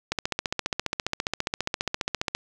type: click train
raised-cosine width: 0.2 ms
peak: -8 dBFS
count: 34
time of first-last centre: 0.12-2.35 s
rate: 14.8 Hz
effects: none